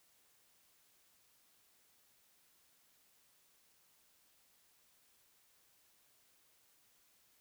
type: silence
effects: white hiss -71 dBFS RMS until 7.4 s